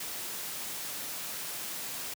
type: noise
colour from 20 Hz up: white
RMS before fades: -38 dBFS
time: 0-2.14 s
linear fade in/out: 5 ms
effects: high-pass 100 Hz 12 dB/octave